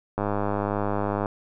click train, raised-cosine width 1 ms, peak -12 dBFS, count 111, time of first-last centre 0.18-1.258 s, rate 102 Hz, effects none

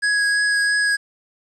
square tone with vibrato, 1661.2 Hz, G#6, in tune, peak -17 dBFS, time 0.02-0.97 s, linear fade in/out 20 ms, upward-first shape triangle, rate 3 Hz, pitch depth 12 cents each way, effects resampled to 24000 Hz + 9-bit

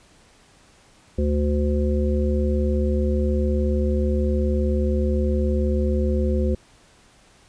harmonic tone, 73.42 Hz, D2, in tune, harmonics 1 / 3 / 5 / 7, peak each -20 / -25 / -27 / -28 dBFS, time 1.18-6.55 s, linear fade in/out 5 ms, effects pink hiss -54 dBFS RMS until 7.48 s + resampled to 22050 Hz

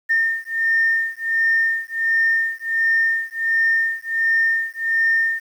sine beating tone pair, 1815 / 1816.4 Hz, A#6 / A#6, -47 / -45 cents, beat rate 1.4 Hz, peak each -19 dBFS, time 0.09-5.4 s, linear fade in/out 20 ms, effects tanh soft clip ceiling -9 dBFS + 8-bit

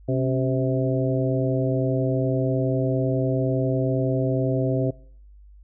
harmonic tone with a mistuned harmonic, 129.8 Hz, C3, 13 cents flat, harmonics 1 / 2 / 3 / 4 / 5, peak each -23 / -26 / -28 / -29 / -30 dBFS, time 0.08-4.91 s, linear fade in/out 10 ms, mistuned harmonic 2, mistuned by +79 cents, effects noise-tail reverb RT60 0.7 s tail -25 dB re dry + added 50 Hz sine -45 dBFS peak until 5.63 s

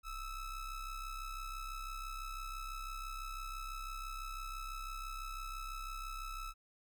square ring-modulated tone, 644 Hz, E5, 41 cents flat, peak -39 dBFS, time 0.03-6.54 s, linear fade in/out 50 ms, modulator 677 Hz, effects none

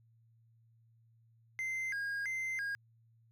triangle tone with vibrato, 1839 Hz, A#6, 24 cents flat, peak -33 dBFS, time 1.59-2.75 s, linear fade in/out 0 ms, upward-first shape square, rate 1.5 Hz, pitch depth 210 cents each way, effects added 114 Hz sine -64 dBFS peak until 3.31 s

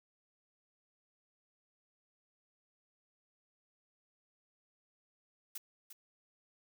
blue noise with echo, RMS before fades -43 dBFS, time 5.55-5.58 s, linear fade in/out 5 ms, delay 350 ms, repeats 1, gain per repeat -9 dB, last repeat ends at 5.93 s, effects none

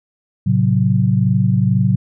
sine chord, F# diminished, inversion first, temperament just, 111 / 133.2 / 185 Hz, A2 / C3 / F#3, +16 / +31 / 0 cents, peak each -16 dBFS, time 0.46-1.96 s, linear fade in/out 10 ms, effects none

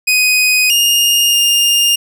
sawtooth tone with pitch steps, 2500 / 2834 / 2815 Hz, D#7 / F7 / F7, +8 / +25 / +13 cents, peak -6 dBFS, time 0.07-1.96 s, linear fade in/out 10 ms, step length 630 ms, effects none

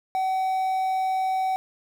triangle tone with quantisation, 757 Hz, F#5, 39 cents sharp, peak -20 dBFS, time 0.15-1.56 s, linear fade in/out 0 ms, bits 8, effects none

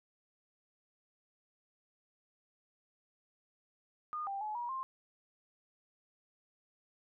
sine tone with pitch steps, 1222 / 790 / 852 / 958 / 1056 Hz, D#6 / G5 / G#5 / A#5 / C6, -32 / +13 / +44 / +47 / +16 cents, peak -36 dBFS, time 4.13-4.83 s, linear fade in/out 0 ms, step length 140 ms, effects none

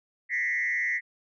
sine tone with frequency modulation, 1975.5 Hz, B6, in tune, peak -24 dBFS, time 0.29-1.01 s, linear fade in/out 50 ms, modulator 136 Hz, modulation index 1.1, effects tanh soft clip ceiling -20 dBFS

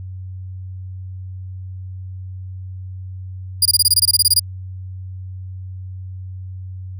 20% pulse tone bursts, 4844 Hz, D#8, 47 cents flat, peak -4 dBFS, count 14, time 3.62-4.396 s, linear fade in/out 5 ms, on 35 ms, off 22 ms, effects added 93 Hz sine -28 dBFS peak until 6.99 s

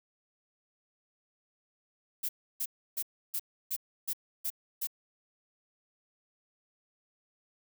violet noise bursts, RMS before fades -33 dBFS, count 8, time 2.23-4.872 s, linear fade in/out 10 ms, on 59 ms, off 310 ms, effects none

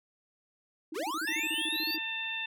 sine tone bursts, 317.9 Hz, D#4, 37 cents sharp, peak -36 dBFS, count 15, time 0.92-1.984 s, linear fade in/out 5 ms, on 42 ms, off 31 ms
square linear sweep, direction up, 277.2 to 4800 Hz, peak -33 dBFS, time 0.94-1.97 s, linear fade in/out 20 ms
harmonic tone, 896 Hz, A5, 31 cents sharp, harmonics 1 / 2 / 3 / 4, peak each -46 / -39 / -35 / -39 dBFS, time 1.27-2.46 s, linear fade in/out 5 ms
effects none

